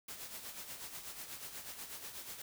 white noise with tremolo, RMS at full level -45 dBFS, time 0.08-2.42 s, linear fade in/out 5 ms, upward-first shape sine, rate 8.2 Hz, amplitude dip 55%, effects none

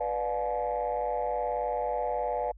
sine chord, B diminished seventh, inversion none, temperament just, 493.9 / 592.7 / 711.2 / 853.4 Hz, B4 / D5 / F5 / Ab5, 0 / +16 / +31 / +47 cents, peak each -32 dBFS, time 0-2.52 s, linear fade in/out 10 ms, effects tanh soft clip ceiling -21 dBFS + added 50 Hz sine -47 dBFS peak until 2.57 s

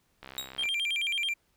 click train, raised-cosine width 0.3 ms, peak -27 dBFS, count 29, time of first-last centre 0.23-0.656 s, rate 65.8 Hz
sawtooth tone with exponential decay, 3800 Hz, A#7, 33 cents sharp, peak -26 dBFS, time 0.38-0.56 s, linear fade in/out 0 ms, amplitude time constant 37 ms
triangle tone with vibrato, 2748 Hz, F7, 29 cents flat, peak -26 dBFS, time 0.58-1.34 s, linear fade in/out 10 ms, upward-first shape square, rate 9.2 Hz, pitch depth 260 cents each way
effects pink hiss -71 dBFS RMS until 1.56 s

